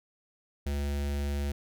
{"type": "tone with notch filter", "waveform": "square", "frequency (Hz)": 71.3, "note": "C#2", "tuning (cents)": 49, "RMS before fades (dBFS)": -31, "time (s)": [0.66, 1.52], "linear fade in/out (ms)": 5, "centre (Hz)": 1100, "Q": 1.8, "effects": []}